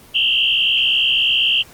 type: tone with frequency modulation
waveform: sine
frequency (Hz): 2960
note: F#7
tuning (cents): 0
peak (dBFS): -13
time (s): 0.14-1.63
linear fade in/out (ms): 20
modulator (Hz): 63.9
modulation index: 3.9
effects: pink hiss -44 dBFS RMS until 1.73 s + Opus 24 kbps